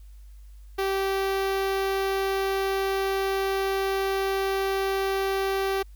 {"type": "tone with notch filter", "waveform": "sawtooth", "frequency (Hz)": 388.3, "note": "G4", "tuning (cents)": -16, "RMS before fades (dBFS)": -26, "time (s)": [0.78, 5.83], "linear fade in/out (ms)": 10, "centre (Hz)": 7800, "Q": 1.1, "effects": ["added 50 Hz sine -43 dBFS peak until 5.95 s", "white hiss -65 dBFS RMS until 5.95 s"]}